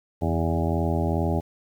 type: harmonic tone with a mistuned harmonic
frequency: 82.41 Hz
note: E2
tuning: in tune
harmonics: 1 / 2 / 3 / 4 / 5 / 7 / 8 / 9 / 10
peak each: -25 / -28 / -30 / -31 / -32 / -33 / -34 / -35 / -35 dBFS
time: 0.21-1.41 s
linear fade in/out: 20 ms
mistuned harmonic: 1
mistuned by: +86 cents
effects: 9-bit